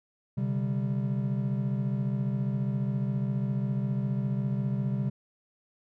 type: chord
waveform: triangle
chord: C suspended second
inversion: none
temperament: equal with one note detuned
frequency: 130.81 / 145.48 / 196 Hz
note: C3 / D3 / G3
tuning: 0 / -16 / 0 cents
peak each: -27 / -33 / -29 dBFS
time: 0.37-5.1 s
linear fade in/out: 10 ms
effects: none